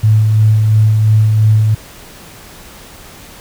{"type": "tone with tremolo", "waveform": "sine", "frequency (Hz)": 108.3, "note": "A2", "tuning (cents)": -27, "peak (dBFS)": -5, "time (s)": [0.03, 1.75], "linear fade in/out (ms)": 10, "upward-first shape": "sine", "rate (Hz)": 2.9, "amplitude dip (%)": 30, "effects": ["pink hiss -36 dBFS RMS until 3.4 s"]}